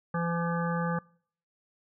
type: harmonic tone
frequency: 169.8 Hz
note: F3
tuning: 48 cents flat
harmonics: 1 / 3 / 5 / 7 / 9 / 10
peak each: -29 / -35 / -37 / -35 / -40 / -42 dBFS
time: 0.14-0.99 s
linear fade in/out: 5 ms
effects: noise-tail reverb RT60 0.6 s tail -26 dB re dry